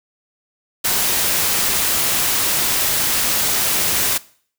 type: noise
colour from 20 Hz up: white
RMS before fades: -18 dBFS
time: 0.84-4.18 s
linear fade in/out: 10 ms
effects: noise-tail reverb RT60 0.5 s tail -20 dB re dry